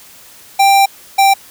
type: tone pair in turn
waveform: square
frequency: 788 / 784.4 Hz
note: G5 / G5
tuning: +9 / +1 cents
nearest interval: unison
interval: 8 cents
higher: first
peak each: -7 dBFS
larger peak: neither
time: 0.59-0.86 / 1.18-1.34 s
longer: first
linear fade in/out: 10 ms
effects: white hiss -40 dBFS RMS until 1.5 s